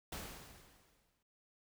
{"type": "noise with exponential decay", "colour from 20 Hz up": "pink", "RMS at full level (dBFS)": -43, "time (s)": [0.12, 1.23], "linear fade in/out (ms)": 5, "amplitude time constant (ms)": 240, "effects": []}